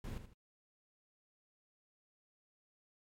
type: noise with echo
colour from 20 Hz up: brown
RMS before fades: -43 dBFS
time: 0.04-0.18 s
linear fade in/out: 2 ms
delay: 78 ms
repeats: 2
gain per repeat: -9 dB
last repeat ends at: 0.336 s
effects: MP3 64 kbps